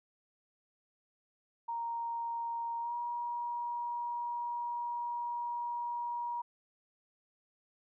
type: tone with pitch glide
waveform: sine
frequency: 932.3 to 954.1 Hz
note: A#5 to A#5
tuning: 0 to +40 cents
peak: -34 dBFS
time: 1.68-6.42 s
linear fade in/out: 10 ms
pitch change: +40 cents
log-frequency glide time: 2.8-2.94 s
effects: none